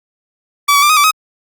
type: tone with pitch steps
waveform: sawtooth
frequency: 1149 / 1135 / 1183 / 1252 / 1162 / 1266 Hz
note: D6 / C#6 / D6 / D#6 / D6 / D#6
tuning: -38 / +41 / +12 / +10 / -19 / +30 cents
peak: -4 dBFS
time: 0.68-1.112 s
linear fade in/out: 10 ms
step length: 72 ms
effects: Opus 48 kbps